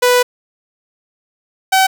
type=tone pair in turn; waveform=sawtooth; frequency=493.9 / 762.9 Hz; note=B4 / G5; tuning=0 / -47 cents; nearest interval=minor sixth; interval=753 cents; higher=second; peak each=-5 dBFS; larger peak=neither; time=0.02-0.23 / 1.72-1.87 s; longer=first; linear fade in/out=10 ms; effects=none